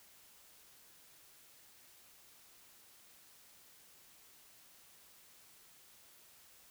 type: silence
effects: white hiss -62 dBFS RMS until 6.7 s